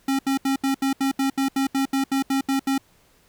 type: tone bursts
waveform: square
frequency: 270.8 Hz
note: C#4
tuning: 40 cents flat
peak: -20 dBFS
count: 15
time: 0.08-2.78 s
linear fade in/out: 5 ms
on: 110 ms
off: 75 ms
effects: pink hiss -59 dBFS RMS until 3.28 s

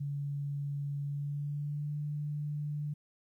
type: tone with pitch glide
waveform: sine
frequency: 142.5 to 147.87 Hz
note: C#3 to D3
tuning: +48 to +12 cents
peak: -33 dBFS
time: 0-2.94 s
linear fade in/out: 10 ms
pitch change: +64 cents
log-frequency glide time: 1.04-1.95 s
effects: 12-bit

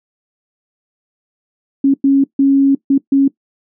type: tone bursts at uneven times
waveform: sine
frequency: 274.8 Hz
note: C#4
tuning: 15 cents flat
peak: -7 dBFS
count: 5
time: 1.84-1.94 / 2.04-2.24 / 2.39-2.75 / 2.9-2.98 / 3.12-3.28 s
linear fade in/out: 5 ms
effects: noise-tail reverb RT60 0.1 s tail -19 dB re dry

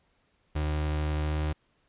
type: tone with pitch glide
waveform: 35% pulse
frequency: 76 to 76.57 Hz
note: D#2 to D#2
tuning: -40 to -27 cents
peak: -25 dBFS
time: 0.55-1.53 s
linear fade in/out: 10 ms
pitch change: +13 cents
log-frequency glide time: 1.22-1.4 s
effects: pink hiss -70 dBFS RMS until 1.88 s + resampled to 8000 Hz

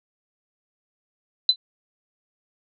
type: tone with exponential decay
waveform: sine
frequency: 4022 Hz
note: B7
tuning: 31 cents sharp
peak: -8 dBFS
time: 1.49-1.56 s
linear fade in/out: 2 ms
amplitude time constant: 15 ms
effects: none

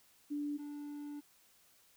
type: tone pair in turn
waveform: sine / triangle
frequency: 291.9 / 291.9 Hz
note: D4 / D4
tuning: -10 / -10 cents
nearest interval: unison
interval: 0 cents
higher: neither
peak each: -35 / -40 dBFS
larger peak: first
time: 0.3-0.58 / 0.58-1.21 s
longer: second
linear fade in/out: 20 ms
effects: white hiss -67 dBFS RMS until 1.96 s

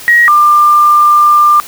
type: tone pair in turn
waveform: sine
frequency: 1895 / 1193.8 Hz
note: A#6 / D6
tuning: +28 / +28 cents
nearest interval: minor sixth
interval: 800 cents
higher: first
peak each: -3 dBFS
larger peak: neither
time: 0.08-0.28 / 0.28-1.6 s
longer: second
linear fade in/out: 0 ms
effects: white hiss -29 dBFS RMS until 1.67 s

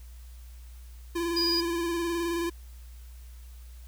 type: tone with vibrato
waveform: square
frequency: 340 Hz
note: F4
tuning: 46 cents flat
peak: -28 dBFS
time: 1.15-2.5 s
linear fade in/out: 10 ms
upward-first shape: square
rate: 19 Hz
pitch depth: 27 cents each way
type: tone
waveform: triangle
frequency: 4910 Hz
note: D#8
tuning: 24 cents flat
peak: -24 dBFS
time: 1.36-1.61 s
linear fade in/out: 10 ms
effects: added 60 Hz sine -43 dBFS peak until 3.87 s + white hiss -59 dBFS RMS until 3.87 s

